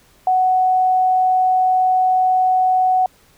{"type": "tone", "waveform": "sine", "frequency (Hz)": 743, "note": "F#5", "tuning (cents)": 7, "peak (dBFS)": -12, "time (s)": [0.27, 3.06], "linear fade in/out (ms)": 2, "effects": ["pink hiss -53 dBFS RMS until 3.37 s"]}